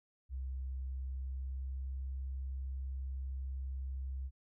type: tone with pitch glide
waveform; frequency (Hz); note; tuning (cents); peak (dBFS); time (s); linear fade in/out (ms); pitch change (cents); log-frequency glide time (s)
sine; 65.41 to 66.17; C2 to C2; 0 to +20; -37; 0.29-4.31; 50; +20; 0.85-2.04
effects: none